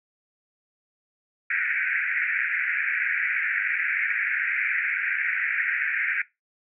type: band-pass noise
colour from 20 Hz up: pink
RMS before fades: -26 dBFS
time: 1.5-6.22 s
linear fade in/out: 5 ms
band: 1500 to 2400 Hz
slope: 96 dB/octave
effects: noise-tail reverb RT60 0.2 s tail -19 dB re dry